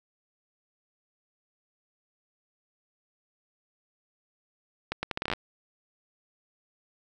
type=accelerating click train; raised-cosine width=0.3 ms; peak=-13 dBFS; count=11; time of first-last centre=4.92-5.335 s; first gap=110 ms; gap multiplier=0.75; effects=none